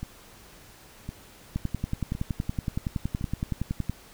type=two click trains; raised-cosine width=5 ms; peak=-15 / -21 dBFS; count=26 / 4; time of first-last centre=1.56-3.896 / 0.03-3.211 s; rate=10.7 / 0.943 Hz; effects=pink hiss -51 dBFS RMS until 4.13 s